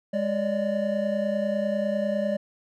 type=tone cluster; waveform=triangle; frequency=205.8 / 574 / 604 Hz; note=G#3 / D5 / D5; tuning=-16 / -40 / +48 cents; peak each=-26 dBFS; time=0.13-2.37 s; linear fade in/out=10 ms; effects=none